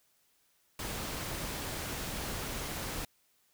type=noise; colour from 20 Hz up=pink; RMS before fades=-38 dBFS; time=0.79-3.05 s; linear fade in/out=2 ms; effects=white hiss -71 dBFS RMS until 3.53 s